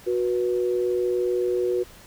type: tone pair together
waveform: sine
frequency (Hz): 366.7 / 486.4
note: F#4 / B4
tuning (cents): -15 / -26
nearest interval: perfect fourth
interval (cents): 489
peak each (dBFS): -22 / -26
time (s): 0.06-1.84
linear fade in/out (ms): 20
effects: pink hiss -48 dBFS RMS until 2.06 s